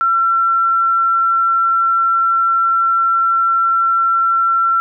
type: tone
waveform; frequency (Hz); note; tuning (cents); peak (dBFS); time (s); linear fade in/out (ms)
sine; 1353; E6; +45; -11; 0.01-4.8; 0
effects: none